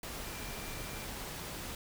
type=tone in noise; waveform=sine; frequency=2368 Hz; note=D7; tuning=14 cents sharp; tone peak=-52 dBFS; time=0.26-1.05 s; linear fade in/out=2 ms; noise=pink; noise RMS=-42 dBFS; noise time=0.03-1.75 s; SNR=-13 dB; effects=none